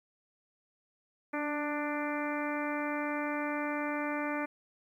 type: harmonic tone with a mistuned harmonic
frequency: 295.7 Hz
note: D4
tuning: 12 cents sharp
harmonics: 1 / 2 / 3 / 4 / 5 / 6 / 7 / 8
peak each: -35 / -38 / -40 / -41 / -42 / -43 / -43 / -44 dBFS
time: 1.33-4.46 s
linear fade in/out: 10 ms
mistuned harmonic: 1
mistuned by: -22 cents
effects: 11-bit